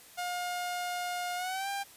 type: tone with pitch glide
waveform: sawtooth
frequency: 713 to 795.7 Hz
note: F5 to G5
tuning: +36 to +26 cents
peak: -29 dBFS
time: 0.17-1.84 s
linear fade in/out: 20 ms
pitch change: +190 cents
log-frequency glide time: 1.36-1.69 s
effects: white hiss -54 dBFS RMS until 1.96 s + resampled to 32000 Hz